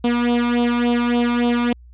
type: tone with flanger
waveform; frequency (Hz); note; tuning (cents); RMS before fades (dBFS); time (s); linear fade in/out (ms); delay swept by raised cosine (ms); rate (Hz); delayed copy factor
sawtooth; 240; B3; -49; -18; 0.04-1.73; 5; 0.26 to 0.87; 3.5; +0.85
effects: added 60 Hz sine -41 dBFS peak until 1.93 s + resampled to 8000 Hz